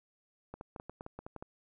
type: clicks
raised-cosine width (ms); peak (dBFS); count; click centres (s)
1; -29; 11; 0.54 / 0.611 / 0.762 / 0.799 / 0.896 / 1.009 / 1.064 / 1.19 / 1.265 / 1.363 / 1.425
effects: none